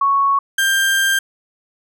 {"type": "tone pair in turn", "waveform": ["sine", "35% pulse"], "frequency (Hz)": [1108.7, 1586.6], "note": ["C#6", "G6"], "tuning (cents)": [0, 20], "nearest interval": "tritone", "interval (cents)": 620, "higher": "second", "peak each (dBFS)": -12, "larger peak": "neither", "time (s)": [[0.01, 0.39], [0.58, 1.19]], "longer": "second", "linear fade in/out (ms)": 5, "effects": []}